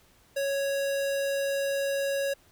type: tone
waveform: square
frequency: 554 Hz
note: C#5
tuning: 1 cent flat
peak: -27 dBFS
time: 0.36-2.34 s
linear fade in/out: 10 ms
effects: pink hiss -61 dBFS RMS until 2.51 s